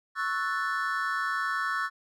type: chord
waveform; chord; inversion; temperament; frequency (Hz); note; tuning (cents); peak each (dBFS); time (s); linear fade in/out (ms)
triangle; F# minor seventh; second; equal; 1108.7 / 1318.5 / 1480 / 1760; C#6 / E6 / F#6 / A6; 0 / 0 / 0 / 0; -31; 0.15-1.9; 50
effects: none